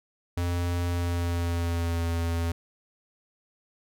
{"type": "tone with pitch glide", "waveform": "square", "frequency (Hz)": [87.31, 84.14], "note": ["F2", "E2"], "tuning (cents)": [0, 36], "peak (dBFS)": -26, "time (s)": [0.37, 2.52], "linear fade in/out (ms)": 5, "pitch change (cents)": -64, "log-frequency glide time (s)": [0.88, 2.04], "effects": []}